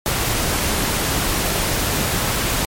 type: noise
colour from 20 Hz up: pink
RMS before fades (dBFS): -20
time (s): 0.06-2.65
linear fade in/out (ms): 0
effects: MP3 64 kbps